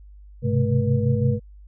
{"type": "tone cluster", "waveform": "sine", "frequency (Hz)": [102.2, 128.4, 134.3, 215.8, 481.6], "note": ["G#2", "C3", "C3", "A3", "B4"], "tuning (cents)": [-27, -32, 46, -33, -44], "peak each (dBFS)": [-23, -22, -24, -26, -27], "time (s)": [0.42, 1.4], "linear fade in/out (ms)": 50, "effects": ["added 50 Hz sine -42 dBFS peak until 1.67 s"]}